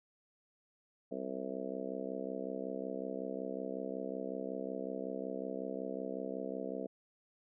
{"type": "harmonic tone", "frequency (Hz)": 65.41, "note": "C2", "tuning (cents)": 0, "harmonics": [3, 4, 5, 6, 7, 8, 9, 10], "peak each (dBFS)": [-46, -44, -47, -49, -43, -44, -53, -46], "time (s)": [1.11, 6.87], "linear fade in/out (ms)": 10, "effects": []}